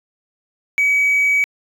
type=tone; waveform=triangle; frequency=2273 Hz; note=C#7; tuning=43 cents sharp; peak=-10 dBFS; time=0.78-1.44 s; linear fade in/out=0 ms; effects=tanh soft clip ceiling -8 dBFS